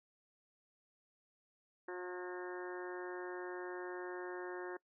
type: harmonic tone with a mistuned harmonic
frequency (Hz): 180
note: F#3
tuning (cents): -47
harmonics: 2 / 3 / 4 / 5 / 6 / 7 / 8 / 9 / 10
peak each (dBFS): -43 / -52 / -54 / -53 / -54 / -61 / -55 / -53 / -54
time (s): 1.88-4.77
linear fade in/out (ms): 5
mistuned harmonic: 10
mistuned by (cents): +20
effects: noise-tail reverb RT60 0.1 s tail -23 dB re dry